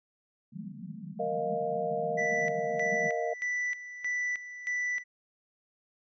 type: band-pass noise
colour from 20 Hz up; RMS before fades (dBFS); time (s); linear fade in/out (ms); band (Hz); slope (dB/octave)
pink; -42; 0.52-3.1; 10; 150 to 230; 96
type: chord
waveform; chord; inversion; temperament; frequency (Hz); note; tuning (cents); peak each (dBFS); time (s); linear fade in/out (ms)
sine; Bb suspended fourth; none; just; 466.2 / 621.6 / 699.2; Bb4 / Eb5 / F5; 0 / -2 / +2; -33; 1.19-3.34; 10
type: tone with tremolo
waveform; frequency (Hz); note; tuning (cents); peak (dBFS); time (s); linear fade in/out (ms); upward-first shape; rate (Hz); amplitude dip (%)
triangle; 1975.5; B6; 0; -27; 2.17-5.04; 20; square; 1.6; 75
effects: resampled to 16000 Hz